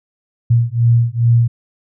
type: beating tone pair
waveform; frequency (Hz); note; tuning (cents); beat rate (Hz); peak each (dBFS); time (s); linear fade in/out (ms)
sine; 116.54 / 118.94; A#2 / A#2; 0 / +35; 2.4; -13; 0.5-1.48; 10
effects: none